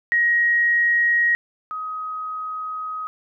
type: tone pair in turn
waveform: sine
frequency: 1889 / 1260.8 Hz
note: A#6 / D#6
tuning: +22 / +23 cents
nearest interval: perfect fifth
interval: 699 cents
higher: first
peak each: -15 / -26 dBFS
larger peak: first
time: 0.12-1.35 / 1.71-3.07 s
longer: second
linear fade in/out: 0 ms
effects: none